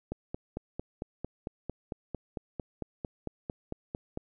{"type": "click train", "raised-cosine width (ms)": 2, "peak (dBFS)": -21, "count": 19, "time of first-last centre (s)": [0.12, 4.174], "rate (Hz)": 4.44, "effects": []}